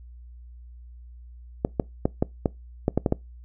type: clicks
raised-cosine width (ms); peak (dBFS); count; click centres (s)
2; -7; 9; 1.649 / 1.798 / 2.055 / 2.225 / 2.458 / 2.881 / 2.976 / 3.062 / 3.124
effects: noise-tail reverb RT60 0.2 s tail -23 dB re dry + added 60 Hz sine -42 dBFS peak until 3.44 s